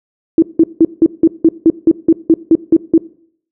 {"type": "tone bursts", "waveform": "sine", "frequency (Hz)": 326.8, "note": "E4", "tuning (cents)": -15, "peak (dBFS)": -3, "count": 13, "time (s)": [0.38, 2.979], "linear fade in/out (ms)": 2, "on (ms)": 43, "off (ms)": 170, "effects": ["noise-tail reverb RT60 0.6 s tail -20 dB re dry"]}